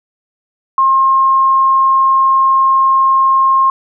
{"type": "tone", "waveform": "sine", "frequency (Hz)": 1068, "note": "C6", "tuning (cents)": 35, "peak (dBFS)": -7, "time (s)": [0.78, 3.7], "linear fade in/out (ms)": 2, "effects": []}